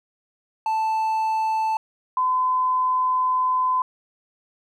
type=tone pair in turn; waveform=triangle / sine; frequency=880 / 1018 Hz; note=A5 / C6; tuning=0 / -48 cents; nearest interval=minor third; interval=252 cents; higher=second; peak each=-18 dBFS; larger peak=neither; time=0.66-1.77 / 2.17-3.82 s; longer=second; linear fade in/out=2 ms; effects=none